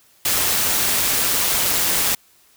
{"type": "noise with amplitude modulation", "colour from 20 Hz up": "white", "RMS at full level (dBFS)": -17, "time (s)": [0.25, 2.15], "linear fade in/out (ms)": 5, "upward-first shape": "sine", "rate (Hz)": 180, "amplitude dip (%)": 45, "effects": ["white hiss -55 dBFS RMS until 2.56 s"]}